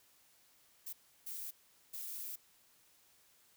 violet noise bursts at uneven times, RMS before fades -44 dBFS, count 3, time 0.86-0.93 / 1.26-1.51 / 1.93-2.36 s, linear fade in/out 10 ms, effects white hiss -68 dBFS RMS until 3.56 s

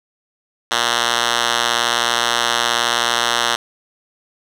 5% pulse tone with band-pass filter, 119 Hz, A#2, 36 cents sharp, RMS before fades -18 dBFS, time 0.71-3.56 s, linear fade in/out 5 ms, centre 3400 Hz, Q 0.77, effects none

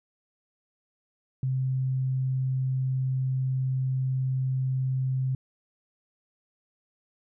sine tone, 130.81 Hz, C3, in tune, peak -24 dBFS, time 1.43-5.35 s, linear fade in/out 2 ms, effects none

